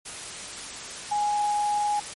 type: tone in noise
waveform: sine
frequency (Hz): 830.6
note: G#5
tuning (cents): 0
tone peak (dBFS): -22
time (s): 1.11-2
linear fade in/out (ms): 10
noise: white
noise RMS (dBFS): -37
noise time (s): 0.05-2.14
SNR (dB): +12
effects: MP3 48 kbps